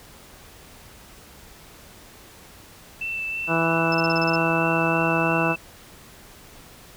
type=tone with vibrato; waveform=sine; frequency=2662 Hz; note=E7; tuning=16 cents sharp; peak=-26 dBFS; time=3.01-5.56 s; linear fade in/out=5 ms; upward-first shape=sine; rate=3.1 Hz; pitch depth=12 cents each way
type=harmonic tone; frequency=164.81 Hz; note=E3; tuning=in tune; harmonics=1 / 2 / 3 / 4 / 5 / 6 / 7 / 8 / 9; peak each=-26 / -26 / -29 / -27 / -30 / -29 / -32 / -31 / -29 dBFS; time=3.47-5.56 s; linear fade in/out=50 ms
type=tone bursts; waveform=sine; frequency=5260 Hz; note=E8; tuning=5 cents flat; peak=-28 dBFS; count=8; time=3.92-4.358 s; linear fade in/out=2 ms; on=25 ms; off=34 ms
effects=pink hiss -47 dBFS RMS until 6.96 s